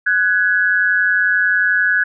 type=tone pair together; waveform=sine; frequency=1486.2 / 1675 Hz; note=F#6 / G#6; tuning=+7 / +14 cents; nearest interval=major second; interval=207 cents; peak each=-15 dBFS; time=0.06-2.04 s; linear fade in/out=10 ms; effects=none